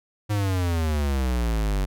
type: exponential sweep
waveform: square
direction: down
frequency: 106.3 to 46.86 Hz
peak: -22 dBFS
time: 0.29-1.86 s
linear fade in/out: 20 ms
effects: none